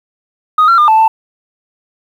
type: tone with pitch steps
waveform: sine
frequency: 1247 / 1364 / 1206 / 878 / 887 Hz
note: D#6 / F6 / D6 / A5 / A5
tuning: +3 / -41 / +46 / -4 / +14 cents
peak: -3 dBFS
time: 0.58-1.08 s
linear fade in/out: 5 ms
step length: 100 ms
effects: tanh soft clip ceiling -3 dBFS + 7-bit